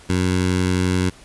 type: tone with notch filter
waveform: 15% pulse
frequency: 91.5 Hz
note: F#2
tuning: 19 cents flat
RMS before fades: -19 dBFS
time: 0.09-1.1 s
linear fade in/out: 10 ms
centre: 760 Hz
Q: 1.7
effects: pink hiss -46 dBFS RMS until 1.24 s + resampled to 24000 Hz